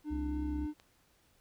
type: tone with vibrato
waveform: triangle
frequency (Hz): 300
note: D4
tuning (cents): +37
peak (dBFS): -33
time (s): 0.04-0.74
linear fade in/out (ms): 50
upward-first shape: triangle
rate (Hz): 3.4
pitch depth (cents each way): 10
type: harmonic tone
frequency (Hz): 67.4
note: C#2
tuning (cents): -48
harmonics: 1 / 3 / 4 / 5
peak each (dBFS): -36 / -50 / -48 / -54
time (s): 0.1-0.67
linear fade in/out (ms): 20
type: click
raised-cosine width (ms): 0.2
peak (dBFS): -37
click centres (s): 0.799
effects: pink hiss -69 dBFS RMS until 1.4 s